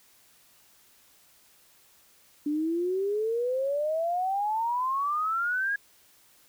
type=exponential sweep; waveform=sine; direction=up; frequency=290 to 1665 Hz; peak=-25 dBFS; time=2.46-5.76 s; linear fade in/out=5 ms; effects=white hiss -60 dBFS RMS until 6.48 s